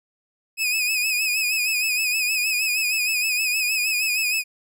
sawtooth tone with vibrato, 2524 Hz, D#7, 24 cents sharp, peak -17 dBFS, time 0.57-4.44 s, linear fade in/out 50 ms, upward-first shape sine, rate 6.4 Hz, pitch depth 66 cents each way, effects none

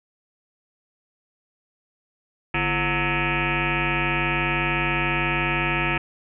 sine tone with frequency modulation, 1304 Hz, E6, 19 cents flat, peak -20 dBFS, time 2.54-5.98 s, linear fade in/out 5 ms, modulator 193 Hz, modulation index 7.2, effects none

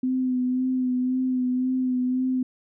sine tone with vibrato, 254.6 Hz, C4, 47 cents flat, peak -21 dBFS, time 0.03-2.43 s, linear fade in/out 5 ms, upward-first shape sine, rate 1.9 Hz, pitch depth 25 cents each way, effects none

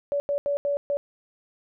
sine tone bursts at uneven times, 571 Hz, D5, 49 cents flat, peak -22 dBFS, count 5, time 0.12-0.2 / 0.29-0.38 / 0.46-0.57 / 0.65-0.77 / 0.9-0.97 s, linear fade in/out 0 ms, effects none

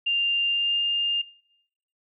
sine tone with pitch glide, 2794 to 2810 Hz, F7 to F7, 0 to +10 cents, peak -21 dBFS, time 0.06-1.22 s, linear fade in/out 10 ms, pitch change +10 cents, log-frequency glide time 0.48-0.78 s, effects noise-tail reverb RT60 0.8 s tail -24 dB re dry

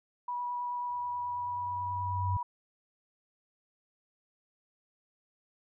sine tone with vibrato, 975 Hz, B5, 23 cents flat, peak -32 dBFS, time 0.28-2.43 s, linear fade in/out 5 ms, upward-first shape sine, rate 9.3 Hz, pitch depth 9 cents each way
sine tone with exponential growth, 95.7 Hz, G2, 41 cents flat, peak -27 dBFS, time 0.89-2.37 s, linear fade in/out 5 ms, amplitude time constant 320 ms
effects none

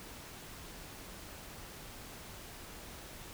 silence, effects pink hiss -49 dBFS RMS until 3.33 s

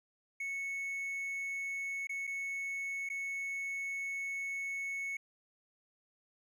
triangle tone with dropouts, 2207 Hz, C#7, 8 cents flat, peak -34 dBFS, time 0.4-5.17 s, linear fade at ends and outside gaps 5 ms, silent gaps 2.071-2.093 / 2.27-2.274 / 3.09-3.099 s, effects none

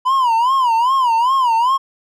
triangle tone with vibrato, 987 Hz, B5, 1 cent flat, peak -10 dBFS, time 0.05-1.78 s, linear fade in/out 20 ms, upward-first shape sine, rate 2.5 Hz, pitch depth 160 cents each way, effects none

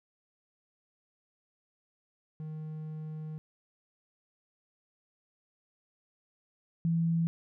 triangle / sine tone pair in turn, 155.56 / 166.1 Hz, D#3 / E3, 0 / +13 cents, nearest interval minor second, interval 113 cents, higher second, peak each -35 / -25 dBFS, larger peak second, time 2.4-3.38 / 6.85-7.27 s, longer first, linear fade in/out 0 ms, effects none

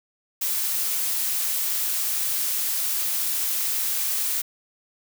blue noise, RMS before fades -25 dBFS, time 0.41-4.42 s, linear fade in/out 10 ms, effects none

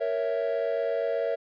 triangle chord, A# diminished, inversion none, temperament equal, 466.2 / 554.4 / 659.3 Hz, A#4 / C#5 / E5, 0 / 0 / 0 cents, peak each -27 dBFS, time 0-1.36 s, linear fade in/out 20 ms, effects tanh soft clip ceiling -17 dBFS + resampled to 11025 Hz

